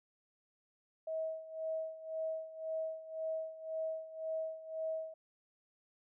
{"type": "tone with tremolo", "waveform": "sine", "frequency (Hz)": 640, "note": "D#5", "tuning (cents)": 49, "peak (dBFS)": -34, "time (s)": [1.07, 5.14], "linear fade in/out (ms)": 5, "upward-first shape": "sine", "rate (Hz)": 1.9, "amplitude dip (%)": 80, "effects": []}